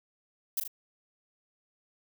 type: noise with echo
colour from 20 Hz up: violet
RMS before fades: -29 dBFS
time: 0.57-0.6 s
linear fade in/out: 5 ms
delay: 39 ms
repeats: 2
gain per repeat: -5 dB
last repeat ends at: 0.678 s
effects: none